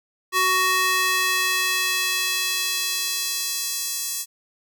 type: tone with high-pass filter sweep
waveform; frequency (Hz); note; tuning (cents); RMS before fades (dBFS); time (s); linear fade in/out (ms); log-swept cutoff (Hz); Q
square; 372.2; F#4; +10; -23; 0.32-4.26; 50; 1100 to 6700; 1
effects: none